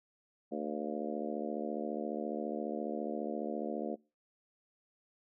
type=harmonic tone with a mistuned harmonic; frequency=74.6 Hz; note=D2; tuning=28 cents sharp; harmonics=3 / 4 / 5 / 6 / 7 / 8 / 9; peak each=-40 / -41 / -42 / -43 / -43 / -44 / -45 dBFS; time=0.51-3.96 s; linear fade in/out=20 ms; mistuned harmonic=9; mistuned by=+63 cents; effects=noise-tail reverb RT60 0.3 s tail -24 dB re dry